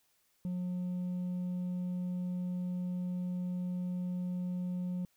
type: tone with hard clipping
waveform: triangle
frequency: 180 Hz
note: F#3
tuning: 47 cents flat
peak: -32 dBFS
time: 0.45-5.05 s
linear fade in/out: 0 ms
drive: 1 dB
effects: white hiss -73 dBFS RMS until 5.16 s